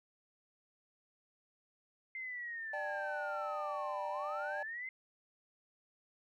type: linear two-way sweep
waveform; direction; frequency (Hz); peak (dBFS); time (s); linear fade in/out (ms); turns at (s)
sine; down then up; 2093 to 932 to 2093; -40; 2.15-4.89; 2; 4.09
type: chord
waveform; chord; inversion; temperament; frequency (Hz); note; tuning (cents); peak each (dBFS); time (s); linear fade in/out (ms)
triangle; D suspended fourth; none; equal with one note detuned; 594.8 / 784 / 880; D5 / G5 / A5; +22 / 0 / 0; -39 / -41 / -44; 2.73-4.63; 5
effects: none